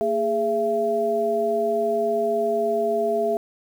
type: tone cluster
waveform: sine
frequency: 228.7 / 415.5 / 672 Hz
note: A#3 / G#4 / E5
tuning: -33 / +1 / +33 cents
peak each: -31 / -23 / -22 dBFS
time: 0.01-3.37 s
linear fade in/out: 0 ms
effects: 8-bit